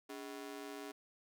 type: ring-modulated tone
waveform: sawtooth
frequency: 349.2 Hz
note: F4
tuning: in tune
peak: -38 dBFS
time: 0.09-0.92 s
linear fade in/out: 10 ms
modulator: 62.6 Hz
effects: none